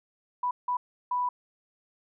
sine tone bursts at uneven times, 987.8 Hz, B5, in tune, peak -25 dBFS, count 3, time 0.43-0.51 / 0.68-0.77 / 1.11-1.29 s, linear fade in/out 5 ms, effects none

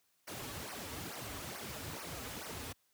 pink noise with flanger, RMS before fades -44 dBFS, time 0.27-2.73 s, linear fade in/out 10 ms, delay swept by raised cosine 0.26 to 5.86 ms, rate 2.3 Hz, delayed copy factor -1, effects white hiss -75 dBFS RMS until 2.93 s + high-pass 60 Hz 12 dB/octave

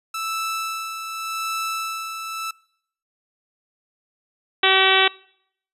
sawtooth tone with tremolo, 1318.5 Hz, E6, in tune, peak -20 dBFS, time 0.14-2.51 s, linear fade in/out 5 ms, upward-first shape sine, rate 0.86 Hz, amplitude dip 50%
harmonic tone, 381.8 Hz, G4, 46 cents flat, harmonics 1 / 2 / 3 / 4 / 5 / 6 / 7 / 8 / 9 / 10, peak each -23 / -23 / -23 / -23 / -23 / -23 / -23 / -23 / -23 / -23 dBFS, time 4.63-5.08 s, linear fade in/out 5 ms
effects noise-tail reverb RT60 0.7 s tail -25 dB re dry + resampled to 32000 Hz

